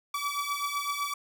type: beating tone pair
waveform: sawtooth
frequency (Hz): 1145 / 1152.9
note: D6 / D6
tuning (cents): -44 / -32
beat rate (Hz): 7.9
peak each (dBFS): -29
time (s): 0.14-1.14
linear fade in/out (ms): 5
effects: none